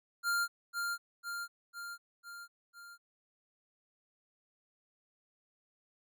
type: tone with echo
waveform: square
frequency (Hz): 1396.9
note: F6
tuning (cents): 0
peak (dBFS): -30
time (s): 0.23-0.48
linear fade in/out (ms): 50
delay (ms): 500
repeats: 5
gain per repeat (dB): -4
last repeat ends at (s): 2.98
effects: none